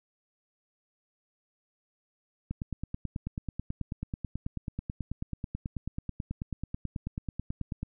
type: click train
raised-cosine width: 5 ms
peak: -21 dBFS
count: 50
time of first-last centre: 2.51-7.83 s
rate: 9.21 Hz
effects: none